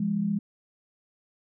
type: tone pair together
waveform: sine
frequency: 170.6 / 205.8 Hz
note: F3 / G#3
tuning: -40 / -16 cents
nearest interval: minor third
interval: 324 cents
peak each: -30 / -25 dBFS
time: 0-0.39 s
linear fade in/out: 5 ms
effects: none